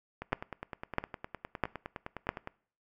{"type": "two click trains", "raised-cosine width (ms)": 0.5, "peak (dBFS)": [-12, -23], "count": [4, 23], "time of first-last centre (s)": [[0.33, 2.291], [0.22, 2.474]], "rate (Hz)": [1.53, 9.76], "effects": ["noise-tail reverb RT60 0.5 s tail -22 dB re dry"]}